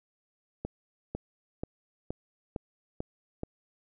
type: accelerating click train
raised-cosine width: 2 ms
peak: -20 dBFS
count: 7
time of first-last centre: 0.65-3.434 s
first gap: 500 ms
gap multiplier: 0.97
effects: none